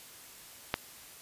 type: click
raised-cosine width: 0.3 ms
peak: -11 dBFS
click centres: 0.741 s
effects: white hiss -51 dBFS RMS until 1.21 s + resampled to 32000 Hz